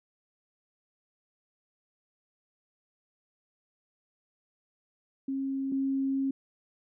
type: tone pair in turn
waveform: sine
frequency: 270.3 / 270.3 Hz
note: C#4 / C#4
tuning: -44 / -44 cents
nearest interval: unison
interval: 0 cents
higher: neither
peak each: -29 / -26 dBFS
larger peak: second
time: 5.28-5.72 / 5.72-6.31 s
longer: second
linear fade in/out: 5 ms
effects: none